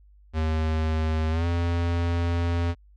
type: tone with pitch glide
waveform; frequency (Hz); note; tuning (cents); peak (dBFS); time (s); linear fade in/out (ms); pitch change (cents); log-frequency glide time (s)
square; 79 to 85.65; D#2 to F2; +27 to -33; -23; 0.33-2.75; 50; +140; 1.3-1.46
effects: added 50 Hz sine -51 dBFS peak until 2.96 s + low-pass 4000 Hz 12 dB/octave